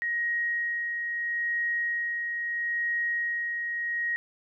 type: tone with tremolo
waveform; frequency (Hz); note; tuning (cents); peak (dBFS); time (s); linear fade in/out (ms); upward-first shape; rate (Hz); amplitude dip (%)
sine; 1885; A#6; +19; -25; 0.02-4.16; 0; sine; 0.76; 35
effects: none